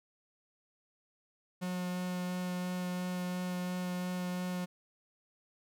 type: tone with vibrato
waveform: 45% pulse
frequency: 180.6 Hz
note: F#3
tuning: 42 cents flat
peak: -34 dBFS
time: 1.61-4.66 s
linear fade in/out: 20 ms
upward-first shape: sine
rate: 2.9 Hz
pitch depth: 9 cents each way
effects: none